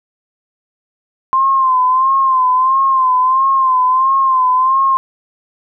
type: tone with vibrato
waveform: sine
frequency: 1045 Hz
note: C6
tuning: 2 cents flat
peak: -9 dBFS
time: 1.33-4.97 s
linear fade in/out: 0 ms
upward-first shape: sine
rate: 1.5 Hz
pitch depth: 59 cents each way
effects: none